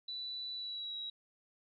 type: tone with pitch glide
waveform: sine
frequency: 3967 to 3861 Hz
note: B7 to B7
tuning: +7 to -40 cents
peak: -39 dBFS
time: 0.08-1.1 s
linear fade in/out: 5 ms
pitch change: -47 cents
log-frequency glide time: 0.54-0.97 s
effects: none